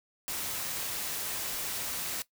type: noise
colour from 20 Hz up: white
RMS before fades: -35 dBFS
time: 0.28-2.22 s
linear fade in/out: 0 ms
effects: noise-tail reverb RT60 0.1 s tail -17 dB re dry